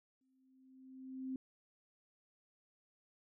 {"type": "tone with exponential growth", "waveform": "sine", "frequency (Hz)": 261.6, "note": "C4", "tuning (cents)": 0, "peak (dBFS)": -37, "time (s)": [0.21, 1.36], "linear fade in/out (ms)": 2, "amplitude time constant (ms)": 250, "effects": []}